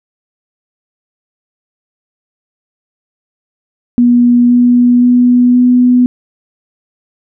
sine tone with pitch steps, 242 / 244 / 245.9 / 247.9 Hz, B3 / B3 / B3 / B3, -35 / -21 / -7 / +7 cents, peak -4 dBFS, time 3.98-6.06 s, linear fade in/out 0 ms, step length 520 ms, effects none

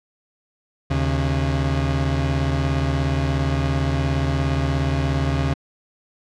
30% pulse tone pair together, 76.57 / 136 Hz, D#2 / C#3, -27 / -33 cents, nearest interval minor seventh, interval 994 cents, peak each -19 dBFS, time 0.9-5.54 s, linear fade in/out 10 ms, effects low-pass 5000 Hz 12 dB/octave

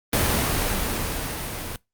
pink noise with level ramp, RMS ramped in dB -20 to -32 dBFS, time 0.13-1.76 s, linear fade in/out 2 ms, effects noise-tail reverb RT60 0.2 s tail -23 dB re dry + Opus 32 kbps

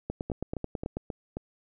two click trains, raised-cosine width 2 ms, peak -18 / -20 dBFS, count 9 / 5, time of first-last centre 0.1-0.97 / 0.3-1.37 s, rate 9.2 / 3.74 Hz, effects none

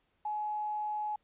sine tone with quantisation, 845 Hz, G#5, 30 cents sharp, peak -32 dBFS, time 0.25-1.16 s, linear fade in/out 5 ms, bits 10, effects pink hiss -75 dBFS RMS until 1.23 s + resampled to 8000 Hz

